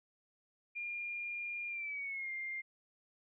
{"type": "tone with pitch glide", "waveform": "sine", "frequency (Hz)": [2409, 2109], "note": ["D7", "C7"], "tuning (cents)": [43, 13], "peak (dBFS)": -38, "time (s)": [0.75, 2.62], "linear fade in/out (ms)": 20, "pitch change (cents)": -230, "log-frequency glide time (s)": [1.69, 2.31], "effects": []}